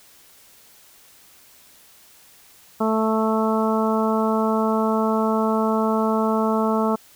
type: harmonic tone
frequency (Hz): 220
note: A3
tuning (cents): 0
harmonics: 1 / 2 / 3 / 4 / 5 / 6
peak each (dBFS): -21 / -24 / -26 / -27 / -28 / -29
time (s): 2.8-6.96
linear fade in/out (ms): 10
effects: white hiss -51 dBFS RMS until 7.15 s